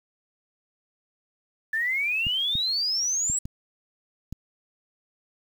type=exponential sweep; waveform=sine; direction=up; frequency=1738 to 7902 Hz; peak=-23 dBFS; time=1.73-3.39 s; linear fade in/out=5 ms
type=clicks; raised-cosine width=5 ms; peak=-21 dBFS; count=5; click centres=2.268 / 2.554 / 3.299 / 3.455 / 4.326 s
effects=8-bit